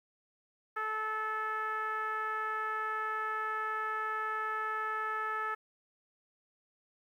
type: tone with low-pass filter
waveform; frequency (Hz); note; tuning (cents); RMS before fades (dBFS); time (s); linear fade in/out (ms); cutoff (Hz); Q
10% pulse; 434.6; A4; -21; -35; 0.76-5.55; 10; 1500; 9
effects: 11-bit